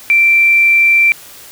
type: tone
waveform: sine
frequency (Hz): 2349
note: D7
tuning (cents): 0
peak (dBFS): -6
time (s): 0.1-1.12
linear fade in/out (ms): 0
effects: white hiss -36 dBFS RMS until 1.51 s